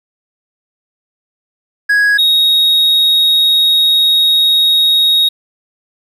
triangle tone pair in turn, 1661.2 / 3762 Hz, G#6 / A#7, 0 / +15 cents, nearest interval octave + major second, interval 1415 cents, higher second, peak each -6 dBFS, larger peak neither, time 1.89-2.18 / 2.18-5.29 s, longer second, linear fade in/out 10 ms, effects none

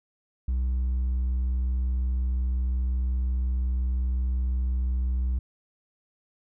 triangle tone with hard clipping, 62.8 Hz, B1, 30 cents sharp, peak -22 dBFS, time 0.48-5.39 s, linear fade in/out 5 ms, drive 1 dB, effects none

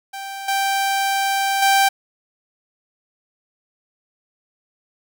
sawtooth tone with level steps, 784 Hz, G5, in tune, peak -25 / -14 / -9 dBFS, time 0.13-1.89 s, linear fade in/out 10 ms, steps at 0.48 / 1.62 s, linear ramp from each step 5 ms, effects none

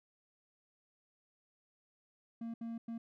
triangle tone bursts at uneven times, 230 Hz, A#3, 23 cents flat, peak -37 dBFS, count 3, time 2.41-2.54 / 2.61-2.78 / 2.88-2.98 s, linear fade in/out 5 ms, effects none

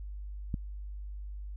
click, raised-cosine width 5 ms, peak -20 dBFS, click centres 0.542 s, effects added 50 Hz sine -38 dBFS peak until 1.56 s

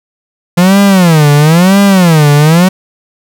45% pulse tone with vibrato, 170.6 Hz, F3, 40 cents flat, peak -3 dBFS, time 0.57-2.69 s, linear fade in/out 10 ms, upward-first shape sine, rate 1 Hz, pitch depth 280 cents each way, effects none

